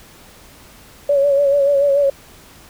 sine tone with vibrato, 563 Hz, C#5, 27 cents sharp, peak -11 dBFS, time 1.09-2.1 s, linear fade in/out 5 ms, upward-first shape sine, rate 6.9 Hz, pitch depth 44 cents each way, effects pink hiss -44 dBFS RMS until 2.69 s

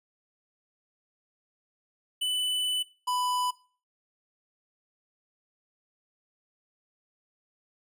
square tone pair in turn, 2992 / 994.7 Hz, F#7 / B5, +19 / +12 cents, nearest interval octave + perfect fifth, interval 1907 cents, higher first, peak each -27 dBFS, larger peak neither, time 2.21-2.83 / 3.07-3.51 s, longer first, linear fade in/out 10 ms, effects noise-tail reverb RT60 0.4 s tail -20 dB re dry + resampled to 32000 Hz

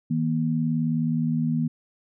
sine tone pair together, 159.25 / 238.6 Hz, D#3 / A#3, +41 / +41 cents, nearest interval perfect fifth, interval 700 cents, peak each -24 dBFS, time 0.1-1.68 s, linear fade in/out 10 ms, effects none

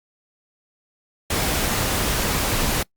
pink noise, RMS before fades -22 dBFS, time 1.3-2.83 s, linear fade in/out 5 ms, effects noise-tail reverb RT60 0.1 s tail -24 dB re dry + Opus 48 kbps

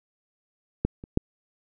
clicks, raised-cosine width 3 ms, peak -9 / -26 / -7 dBFS, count 3, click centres 0.85 / 1.039 / 1.174 s, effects none

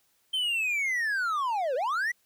triangle linear two-way sweep, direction down then up, 3136 to 478.8 to 2003 Hz, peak -24 dBFS, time 0.33-2.12 s, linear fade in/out 10 ms, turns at 1.75 s, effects white hiss -69 dBFS RMS until 2.25 s

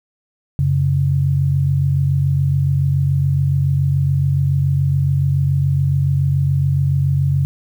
sine tone pair together, 91.73 / 138.8 Hz, F#2 / C#3, -14 / +3 cents, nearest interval perfect fifth, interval 717 cents, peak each -19 / -14 dBFS, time 0.59-7.45 s, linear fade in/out 0 ms, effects 8-bit

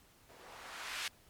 violet noise with low-pass filter sweep, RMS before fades -45 dBFS, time 0.29-1.08 s, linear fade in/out 2 ms, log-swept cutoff 450 to 2500 Hz, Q 0.98, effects pink hiss -64 dBFS RMS until 1.29 s + MP3 96 kbps

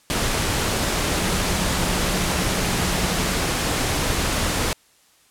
sine tone in noise, 180 Hz, F#3, 47 cents flat, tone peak -29 dBFS, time 1.16-3.35 s, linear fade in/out 0 ms, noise pink, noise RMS -22 dBFS, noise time 0.1-4.73 s, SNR -10 dB, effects white hiss -57 dBFS RMS until 5.3 s + low-pass 11000 Hz 12 dB/octave

